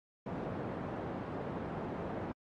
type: band-pass noise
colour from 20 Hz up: pink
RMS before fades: -40 dBFS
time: 0.26-2.32 s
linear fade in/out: 5 ms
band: 130 to 840 Hz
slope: 12 dB/octave
effects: AAC 32 kbps